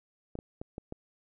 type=clicks; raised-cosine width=2 ms; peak=-25 dBFS; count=5; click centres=0.354 / 0.389 / 0.615 / 0.781 / 0.924 s; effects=none